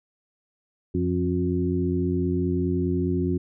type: harmonic tone with a mistuned harmonic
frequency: 89.7 Hz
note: F2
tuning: 47 cents sharp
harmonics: 1 / 2 / 3 / 4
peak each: -27 / -27 / -27 / -27 dBFS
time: 0.94-3.38 s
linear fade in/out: 10 ms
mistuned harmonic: 2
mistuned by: -50 cents
effects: none